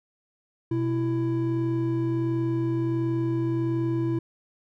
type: tone pair together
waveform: triangle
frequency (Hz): 124.5 / 332.1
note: B2 / E4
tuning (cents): +14 / +13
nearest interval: octave + perfect fourth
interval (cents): 1699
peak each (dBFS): -25 / -23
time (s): 0.71-4.19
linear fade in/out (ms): 5
effects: none